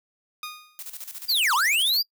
15% pulse tone with exponential decay, 1231 Hz, D#6, 19 cents flat, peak -24 dBFS, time 0.43-0.87 s, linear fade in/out 2 ms, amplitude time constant 94 ms
blue noise with tremolo, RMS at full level -36 dBFS, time 0.79-1.99 s, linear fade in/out 0 ms, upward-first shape square, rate 14 Hz, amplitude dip 70%
square linear two-way sweep, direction down then up, 4907 to 876 to 4907 Hz, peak -20 dBFS, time 1.28-2.03 s, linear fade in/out 20 ms, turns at 1.54 s
effects noise-tail reverb RT60 0.1 s tail -26 dB re dry

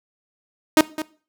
sawtooth tone with echo, 311.1 Hz, D#4, in tune, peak -6 dBFS, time 0.77-0.81 s, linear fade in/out 2 ms, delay 210 ms, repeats 1, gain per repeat -14 dB, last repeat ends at 1.02 s, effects noise-tail reverb RT60 0.4 s tail -19 dB re dry

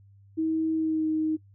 sine tone with pitch glide, 319.8 to 313.2 Hz, D#4 to D#4, +48 to +11 cents, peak -23 dBFS, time 0.37-1.37 s, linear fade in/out 20 ms, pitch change -37 cents, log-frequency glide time 0.74-1.07 s, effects noise-tail reverb RT60 0.1 s tail -20 dB re dry + added 99 Hz sine -52 dBFS peak until 1.54 s

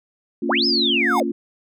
sine chord, Bb minor, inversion none, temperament equal with one note detuned, 229.6 / 277.2 / 349.2 Hz, Bb3 / Db4 / F4, -26 / 0 / 0 cents, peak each -25 dBFS, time 0.42-1.32 s, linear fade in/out 5 ms
sine linear two-way sweep, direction up then down, 385.4 to 5274 to 442.3 Hz, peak -17 dBFS, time 0.49-1.23 s, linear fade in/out 5 ms, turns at 0.66 s
square tone with exponential growth, 718 Hz, F5, 48 cents sharp, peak -20 dBFS, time 0.94-1.2 s, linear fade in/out 1 ms, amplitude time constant 56 ms
effects none

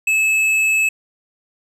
triangle tone with hard clipping, 2600 Hz, E7, 24 cents flat, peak -15 dBFS, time 0.07-0.89 s, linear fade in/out 5 ms, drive 11 dB, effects none

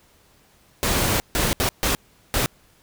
pink noise bursts at uneven times, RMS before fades -21 dBFS, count 5, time 0.83-1.2 / 1.35-1.53 / 1.6-1.69 / 1.83-1.95 / 2.34-2.46 s, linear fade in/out 0 ms, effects pink hiss -57 dBFS RMS until 2.82 s

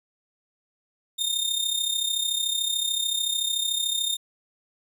sawtooth tone with amplitude modulation, 3649 Hz, A#7, 38 cents flat, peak -18 dBFS, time 1.18-4.17 s, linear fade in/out 20 ms, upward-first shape sine, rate 33.6 Hz, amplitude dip 65%, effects none

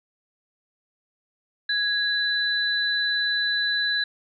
sine tone pair together, 1661.2 / 3990 Hz, G#6 / B7, 0 / +17 cents, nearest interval octave + minor third, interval 1517 cents, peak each -24 / -24 dBFS, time 1.69-4.04 s, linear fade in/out 5 ms, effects none

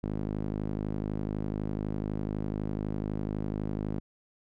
sawtooth tone with band-pass filter, 52 Hz, G#1, 3 cents sharp, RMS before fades -33 dBFS, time 0.03-4 s, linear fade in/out 5 ms, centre 240 Hz, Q 1.1, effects none

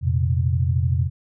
sine chord, F suspended fourth, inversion none, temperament equal with one note detuned, 87.31 / 117.76 / 130.81 Hz, F2 / Bb2 / C3, 0 / +18 / 0 cents, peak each -20 / -24 / -22 dBFS, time 0.01-1.1 s, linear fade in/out 50 ms, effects none

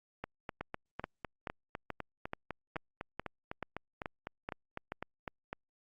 two click trains, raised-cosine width 0.5 ms, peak -22 / -23 dBFS, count 11 / 22, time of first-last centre 0.61-4.92 / 0.24-5.53 s, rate 2.32 / 3.97 Hz, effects Opus 48 kbps

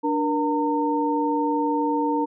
sine tone cluster, 294.6 / 474 / 913 Hz, D4 / A#4 / A#5, +6 / +29 / -36 cents, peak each -23 / -27 / -24 dBFS, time 0.03-2.26 s, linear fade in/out 20 ms, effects none

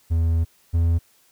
triangle tone pair in turn, 82.41 / 83.71 Hz, E2 / E2, 0 / +27 cents, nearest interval unison, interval 27 cents, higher second, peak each -15 / -14 dBFS, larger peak second, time 0.1-0.45 / 0.73-0.99 s, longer first, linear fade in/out 20 ms, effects white hiss -59 dBFS RMS until 1.31 s

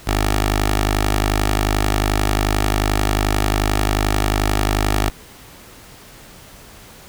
10% pulse tone with notch filter, 51.3 Hz, G#1, 21 cents flat, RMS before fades -18 dBFS, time 0.07-5.1 s, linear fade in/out 5 ms, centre 170 Hz, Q 0.56, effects pink hiss -42 dBFS RMS until 7.08 s

